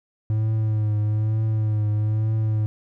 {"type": "tone with vibrato", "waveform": "triangle", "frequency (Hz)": 107.8, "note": "A2", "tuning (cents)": -35, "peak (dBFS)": -17, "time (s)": [0.3, 2.66], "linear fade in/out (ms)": 0, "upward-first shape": "triangle", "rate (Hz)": 1.1, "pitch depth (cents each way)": 40, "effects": []}